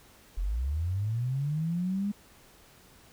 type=linear sweep; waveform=sine; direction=up; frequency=39.84 to 207.4 Hz; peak=-27 dBFS; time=0.37-2.12 s; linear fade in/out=10 ms; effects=pink hiss -57 dBFS RMS until 3.12 s